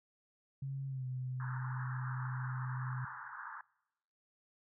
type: tone with pitch glide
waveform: sine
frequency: 136.2 to 127.82 Hz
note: C#3 to C3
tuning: -30 to -40 cents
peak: -37 dBFS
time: 0.62-3.05 s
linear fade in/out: 5 ms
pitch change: -110 cents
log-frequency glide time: 0.87-1.05 s
type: band-pass noise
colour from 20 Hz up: white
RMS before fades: -47 dBFS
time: 1.4-3.61 s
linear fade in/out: 2 ms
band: 860 to 1700 Hz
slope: 96 dB/octave
effects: noise-tail reverb RT60 0.9 s tail -24 dB re dry